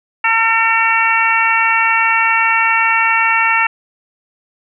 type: harmonic tone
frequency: 452.5 Hz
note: A4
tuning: 48 cents sharp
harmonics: 2 / 3 / 4 / 5 / 6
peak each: -17 / -17 / -17 / -17 / -17 dBFS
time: 0.24-3.67 s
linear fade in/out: 5 ms
effects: none